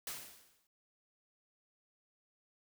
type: noise with exponential decay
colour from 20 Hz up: white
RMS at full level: -40 dBFS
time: 0.07-0.67 s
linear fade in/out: 2 ms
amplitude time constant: 130 ms
effects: none